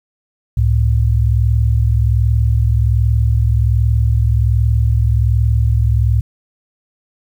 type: tone pair together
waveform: sine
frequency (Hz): 68.72 / 110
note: C#2 / A2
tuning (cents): -14 / 0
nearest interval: minor sixth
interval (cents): 814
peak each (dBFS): -13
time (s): 0.57-6.21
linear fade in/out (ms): 5
effects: 8-bit